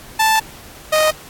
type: tone pair in turn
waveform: sawtooth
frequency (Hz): 880 / 621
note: A5 / D#5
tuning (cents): 0 / -3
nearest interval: tritone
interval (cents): 603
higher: first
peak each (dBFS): -8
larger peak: neither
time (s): 0.19-0.4 / 0.92-1.11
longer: first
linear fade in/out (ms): 10
effects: pink hiss -39 dBFS RMS until 1.29 s + AAC 64 kbps